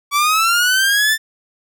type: linear sweep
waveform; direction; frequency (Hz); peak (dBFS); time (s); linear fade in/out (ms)
sawtooth; up; 1136 to 1785; -9; 0.11-1.18; 50
effects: none